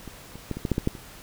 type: clicks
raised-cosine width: 3 ms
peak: -25 / -27 / -15 / -20 / -13 / -9 / -11 / -9 / -26 dBFS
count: 9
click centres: 0.077 / 0.356 / 0.513 / 0.57 / 0.652 / 0.717 / 0.781 / 0.874 / 0.952 s
effects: pink hiss -46 dBFS RMS until 1.22 s